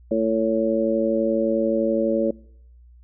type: harmonic tone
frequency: 111.7 Hz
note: A2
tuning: 27 cents sharp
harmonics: 2 / 3 / 4 / 5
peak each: -24 / -24 / -26 / -22 dBFS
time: 0.11-2.31 s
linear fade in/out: 5 ms
effects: noise-tail reverb RT60 0.7 s tail -24 dB re dry + added 60 Hz sine -46 dBFS peak until 3.03 s